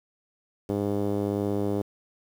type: tone with low-pass filter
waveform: 5% pulse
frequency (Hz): 101.7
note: G#2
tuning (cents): -36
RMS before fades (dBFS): -27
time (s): 0.69-1.82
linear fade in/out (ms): 5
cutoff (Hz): 400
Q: 1.5
effects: 8-bit